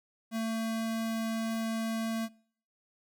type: tone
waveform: square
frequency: 224.8 Hz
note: A3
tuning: 37 cents sharp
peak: -31 dBFS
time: 0.31-2.29 s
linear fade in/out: 50 ms
effects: noise-tail reverb RT60 0.6 s tail -25 dB re dry